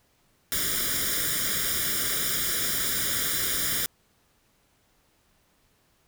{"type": "noise with comb filter", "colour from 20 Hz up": "white", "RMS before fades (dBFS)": -27, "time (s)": [0.52, 3.86], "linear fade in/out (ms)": 0, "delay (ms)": 0.57, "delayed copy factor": 0.95, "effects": ["pink hiss -66 dBFS RMS until 6.07 s"]}